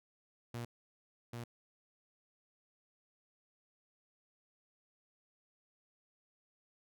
sawtooth tone with echo, 118.7 Hz, A#2, 32 cents sharp, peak -36 dBFS, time 0.54-0.65 s, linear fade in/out 5 ms, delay 790 ms, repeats 1, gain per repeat -2 dB, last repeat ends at 1.44 s, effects none

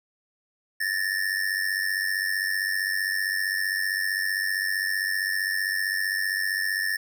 square ring-modulated tone, 1786 Hz, A6, 25 cents sharp, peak -22 dBFS, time 0.8-6.97 s, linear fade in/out 10 ms, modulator 47.7 Hz, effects none

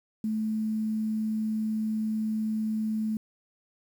sine tone with quantisation, 217.8 Hz, A3, 17 cents flat, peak -26 dBFS, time 0.24-3.17 s, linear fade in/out 2 ms, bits 9, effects none

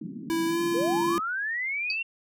white band-pass noise, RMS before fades -38 dBFS, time 0.01-1.2 s, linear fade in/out 5 ms, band 150 to 300 Hz, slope 48 dB/octave
square tone with pitch glide, 329.6 to 341.2 Hz, E4 to F4, 0 to -40 cents, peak -25 dBFS, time 0.3-1.18 s, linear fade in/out 0 ms, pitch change +60 cents, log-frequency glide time 0.45-0.61 s
sine linear sweep, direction up, 432.4 to 2757 Hz, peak -27 dBFS, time 0.74-2.03 s, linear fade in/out 10 ms
sine tone with exponential decay, 4604 Hz, D8, 35 cents flat, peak -24 dBFS, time 1.9-2 s, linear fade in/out 1 ms, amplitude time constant 20 ms
effects none

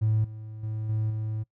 triangle tone with level steps, 108.8 Hz, A2, 19 cents flat, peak -18 / -35 / -27 / -22 / -26 dBFS, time 0.01-1.44 s, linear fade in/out 20 ms, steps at 0.24 / 0.63 / 0.89 / 1.1 s, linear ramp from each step 5 ms, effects noise-tail reverb RT60 0.1 s tail -22 dB re dry + tanh soft clip ceiling -16 dBFS

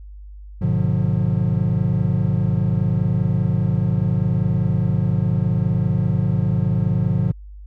triangle chord, G# diminished seventh, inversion none, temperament just, 103.83 / 124.59 / 149.51 / 179.41 Hz, G#2 / B2 / D3 / F3, 0 / +16 / +31 / +47 cents, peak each -20 dBFS, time 0.61-7.32 s, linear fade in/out 10 ms, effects added 50 Hz sine -35 dBFS peak until 7.66 s

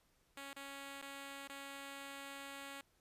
5% pulse tone with dropouts, 277.2 Hz, C#4, in tune, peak -36 dBFS, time 0.37-2.81 s, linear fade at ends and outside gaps 2 ms, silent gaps 0.531-0.564 / 1.015-1.024 / 1.475-1.496 s, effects pink hiss -75 dBFS RMS until 3 s + resampled to 32000 Hz

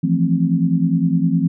sine chord, F major seventh, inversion third, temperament equal with one note detuned, 164.81 / 174.61 / 220 / 262.7 Hz, E3 / F3 / A3 / C4, 0 / 0 / 0 / +7 cents, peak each -18 / -18 / -24 / -20 dBFS, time 0.03-1.48 s, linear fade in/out 10 ms, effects none

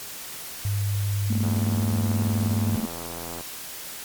sine tone, 101.3 Hz, G#2, 43 cents flat, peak -22 dBFS, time 0.65-2.76 s, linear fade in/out 0 ms
sine tone with tremolo, 221.7 Hz, A3, 13 cents sharp, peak -22 dBFS, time 1.3-2.86 s, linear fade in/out 5 ms, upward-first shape square, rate 19 Hz, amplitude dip 80%
click train, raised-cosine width 1 ms, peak -22 dBFS, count 167, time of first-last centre 1.44-3.409 s, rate 84.3 Hz
effects white hiss -37 dBFS RMS until 4.04 s + MP3 96 kbps

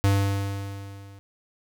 square tone with level ramp, 99.1 Hz, G2, 19 cents sharp, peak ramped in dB -17 to -45 dBFS, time 0.04-1.19 s, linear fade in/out 0 ms, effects none

